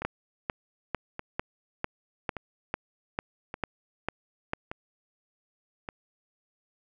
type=two click trains; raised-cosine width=0.5 ms; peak=-20 / -13 dBFS; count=6 / 11; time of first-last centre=0.02-5.889 / 0.05-4.534 s; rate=0.852 / 2.23 Hz; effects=none